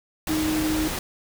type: tone in noise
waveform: sine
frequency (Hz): 311.2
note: D#4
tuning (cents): 0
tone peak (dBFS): -22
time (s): 0.29-0.88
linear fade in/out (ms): 2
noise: pink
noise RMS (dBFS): -29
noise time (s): 0.27-0.99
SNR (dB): +4
effects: none